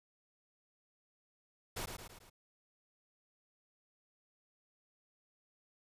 pink noise with echo, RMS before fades -40 dBFS, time 1.76-1.86 s, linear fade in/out 10 ms, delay 110 ms, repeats 4, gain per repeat -5 dB, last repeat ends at 2.3 s, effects resampled to 32000 Hz

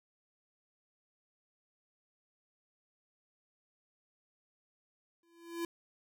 square tone with exponential growth, 337.8 Hz, E4, 42 cents sharp, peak -33 dBFS, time 5.23-5.65 s, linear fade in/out 2 ms, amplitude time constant 90 ms, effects none

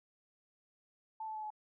sine tone with pitch steps, 880 / 870.9 / 861.9 / 853 Hz, A5 / A5 / A5 / G#5, 0 / -18 / -36 / +46 cents, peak -39 dBFS, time 1.2-1.504 s, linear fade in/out 5 ms, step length 76 ms, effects none

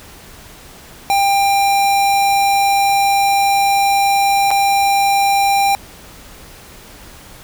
square tone with dropouts, 795 Hz, G5, 24 cents sharp, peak -12 dBFS, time 1.1-5.75 s, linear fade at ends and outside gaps 0 ms, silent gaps 4.506-4.513 s, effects pink hiss -39 dBFS RMS until 7.43 s

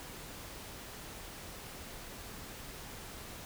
silence, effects pink hiss -47 dBFS RMS until 3.45 s

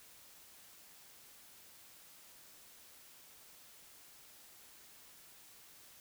silence, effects white hiss -59 dBFS RMS until 6 s

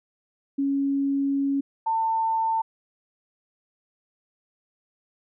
sine tone pair in turn, 277.2 / 896.5 Hz, C#4 / A5, 0 / +32 cents, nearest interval octave + minor sixth, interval 2032 cents, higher second, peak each -21 dBFS, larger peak neither, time 0.58-1.61 / 1.86-2.62 s, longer first, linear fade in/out 10 ms, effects none

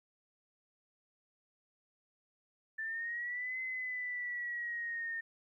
sine linear two-way sweep, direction up then down, 1760 to 2050 to 1823 Hz, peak -36 dBFS, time 2.78-5.21 s, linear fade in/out 10 ms, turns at 3.6 s, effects 13-bit

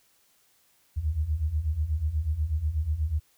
sine beating tone pair, 72 / 80.2 Hz, D2 / E2, -34 / -47 cents, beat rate 8.2 Hz, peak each -30 / -26 dBFS, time 0.96-3.2 s, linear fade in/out 20 ms, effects white hiss -65 dBFS RMS until 3.37 s

